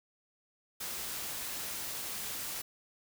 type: noise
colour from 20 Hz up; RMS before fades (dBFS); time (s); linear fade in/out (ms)
white; -39; 0.8-2.62; 10
effects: none